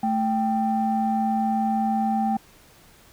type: tone pair together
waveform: sine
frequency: 220 / 784 Hz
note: A3 / G5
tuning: 0 / 0 cents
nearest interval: octave + minor seventh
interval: 2200 cents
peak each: -22 dBFS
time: 0.03-2.37 s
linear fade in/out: 5 ms
effects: tanh soft clip ceiling -14 dBFS + pink hiss -53 dBFS RMS until 3.12 s